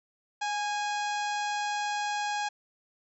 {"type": "harmonic tone with a mistuned harmonic", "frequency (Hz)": 831, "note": "G#5", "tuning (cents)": 1, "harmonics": [1, 2, 3, 4, 5, 6, 7, 8, 9], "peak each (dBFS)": [-30, -36, -40, -42, -44, -46, -47, -48, -49], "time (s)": [0.41, 2.49], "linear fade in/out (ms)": 10, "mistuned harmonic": 2, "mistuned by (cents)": -26, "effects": []}